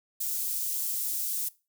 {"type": "high-pass noise", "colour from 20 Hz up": "white", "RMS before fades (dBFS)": -31, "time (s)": [0.2, 1.49], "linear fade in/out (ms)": 10, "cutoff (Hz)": 7900, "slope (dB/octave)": 12, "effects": ["noise-tail reverb RT60 0.3 s tail -21 dB re dry"]}